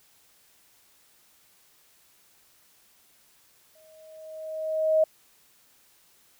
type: tone with exponential growth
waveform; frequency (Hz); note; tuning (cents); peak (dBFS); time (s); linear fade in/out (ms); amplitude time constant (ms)
sine; 630; D#5; +21; -16; 3.75-5.04; 5; 280
effects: white hiss -61 dBFS RMS until 6.39 s